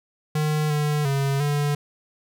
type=tone with pitch steps; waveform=square; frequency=152.5 / 149.1 / 138 / 145.7 Hz; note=D#3 / D3 / C#3 / D3; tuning=-34 / +27 / -7 / -13 cents; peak=-21 dBFS; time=0.35-1.75 s; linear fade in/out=5 ms; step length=350 ms; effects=none